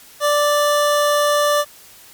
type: tone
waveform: 25% pulse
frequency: 587 Hz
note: D5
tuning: 1 cent flat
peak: -10 dBFS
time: 0.2-1.65 s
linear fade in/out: 50 ms
effects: white hiss -44 dBFS RMS until 2.13 s + MP3 96 kbps